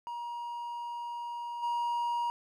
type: tone with level steps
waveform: triangle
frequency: 950 Hz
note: A#5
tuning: 33 cents sharp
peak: -34 / -27 dBFS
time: 0.07-2.3 s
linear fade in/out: 0 ms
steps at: 1.62 s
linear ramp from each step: 20 ms
effects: none